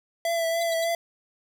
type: tone with vibrato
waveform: square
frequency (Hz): 667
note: E5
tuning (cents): +20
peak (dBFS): -24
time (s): 0.25-0.95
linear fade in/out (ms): 2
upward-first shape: triangle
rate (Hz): 3.4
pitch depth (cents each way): 31
type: tone bursts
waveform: 30% pulse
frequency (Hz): 3951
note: B7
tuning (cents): 0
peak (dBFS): -31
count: 3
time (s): 0.61-0.844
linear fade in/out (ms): 5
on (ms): 22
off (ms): 84
effects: none